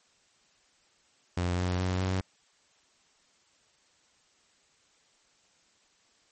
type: tone with pitch steps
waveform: sawtooth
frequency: 88.7 / 90.35 / 92.04 / 93.76 Hz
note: F2 / F#2 / F#2 / F#2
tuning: +27 / -41 / -9 / +23 cents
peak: -23 dBFS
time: 1.37-2.21 s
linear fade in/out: 5 ms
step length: 210 ms
effects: white hiss -66 dBFS RMS until 6.31 s + MP3 32 kbps